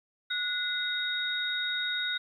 sine tone cluster, 1462 / 2042 / 3751 Hz, F#6 / C7 / A#7, -21 / -43 / +10 cents, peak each -32 / -40 / -31 dBFS, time 0.3-2.18 s, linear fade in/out 10 ms, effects 11-bit

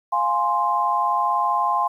sine chord, F minor, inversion none, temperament equal, 698.5 / 830.6 / 1046.5 Hz, F5 / Ab5 / C6, 0 / 0 / 0 cents, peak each -26 / -23 / -20 dBFS, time 0.12-1.88 s, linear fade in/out 10 ms, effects 9-bit

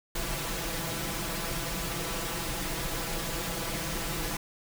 pink noise with comb filter, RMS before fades -33 dBFS, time 0.15-4.37 s, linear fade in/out 5 ms, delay 6 ms, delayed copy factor +0.85, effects none

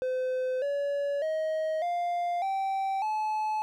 triangle tone with pitch steps, 512 / 568.1 / 630.3 / 699.4 / 776 / 861.1 Hz, C5 / C#5 / D#5 / F5 / G5 / A5, -38 / +42 / +22 / +2 / -18 / -38 cents, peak -25 dBFS, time 0.02-3.62 s, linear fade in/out 0 ms, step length 600 ms, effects none

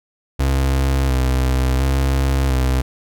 35% pulse tone with vibrato, 65.8 Hz, C2, 10 cents sharp, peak -13 dBFS, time 0.39-2.82 s, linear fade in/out 10 ms, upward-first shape square, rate 0.71 Hz, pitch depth 33 cents each way, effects none

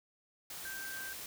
sine tone in noise, 1568 Hz, G6, in tune, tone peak -42 dBFS, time 0.65-1.13 s, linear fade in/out 2 ms, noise white, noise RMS -45 dBFS, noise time 0.5-1.26 s, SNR 0 dB, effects none

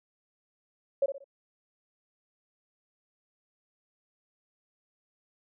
sine tone with echo, 553 Hz, C#5, 4 cents flat, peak -21 dBFS, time 1.02-1.06 s, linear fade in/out 5 ms, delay 61 ms, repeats 3, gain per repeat -9 dB, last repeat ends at 1.243 s, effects none

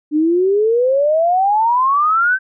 sine exponential sweep, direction up, 293.7 to 1568 Hz, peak -11 dBFS, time 0.11-2.39 s, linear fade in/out 50 ms, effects none

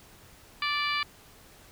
harmonic tone, 585 Hz, D5, 7 cents flat, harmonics 2 / 3 / 4 / 5 / 6 / 7 / 8, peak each -31 / -35 / -31 / -36 / -38 / -39 / -38 dBFS, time 0.62-1.03 s, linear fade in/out 2 ms, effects pink hiss -54 dBFS RMS until 1.71 s

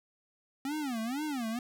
square tone with vibrato, 261.2 Hz, C4, 3 cents flat, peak -33 dBFS, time 0.65-1.59 s, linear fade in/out 2 ms, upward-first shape sine, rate 2.1 Hz, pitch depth 290 cents each way, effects none

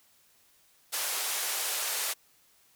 white band-pass noise, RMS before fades -32 dBFS, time 0.92-2.14 s, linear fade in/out 20 ms, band 460 to 14000 Hz, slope 24 dB/octave, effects white hiss -64 dBFS RMS until 2.75 s

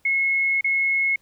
sine tone with dropouts, 2175 Hz, C#7, 33 cents flat, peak -18 dBFS, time 0.05-1.16 s, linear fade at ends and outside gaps 5 ms, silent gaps 0.61-0.643 s, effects pink hiss -63 dBFS RMS until 1.21 s

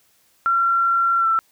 sine tone with pitch glide, 1366 to 1336.3 Hz, F6 to E6, -39 to +23 cents, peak -15 dBFS, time 0.46-1.39 s, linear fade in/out 0 ms, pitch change -38 cents, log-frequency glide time 1.19-1.26 s, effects white hiss -60 dBFS RMS until 1.51 s

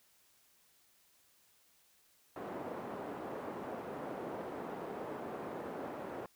pink band-pass noise, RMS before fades -43 dBFS, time 2.36-6.26 s, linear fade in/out 2 ms, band 300 to 850 Hz, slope 12 dB/octave, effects white hiss -69 dBFS RMS until 6.35 s

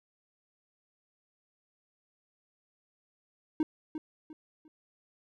triangle tone with echo, 311.1 Hz, D#4, in tune, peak -22 dBFS, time 3.6-3.63 s, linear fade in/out 2 ms, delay 350 ms, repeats 3, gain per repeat -10 dB, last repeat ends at 4.68 s, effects none

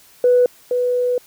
sine tone pair in turn, 493.9 / 493.9 Hz, B4 / B4, 0 / 0 cents, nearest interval unison, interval 0 cents, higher neither, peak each -9 / -15 dBFS, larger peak first, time 0.24-0.46 / 0.71-1.18 s, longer second, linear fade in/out 2 ms, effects tanh soft clip ceiling -5 dBFS + white hiss -49 dBFS RMS until 1.26 s

